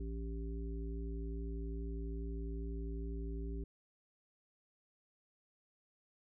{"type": "harmonic tone", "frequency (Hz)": 56.1, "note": "A1", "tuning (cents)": 34, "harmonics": [1, 3, 5, 7], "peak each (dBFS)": [-39, -49, -49, -49], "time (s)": [0, 3.64], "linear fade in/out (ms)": 5, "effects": []}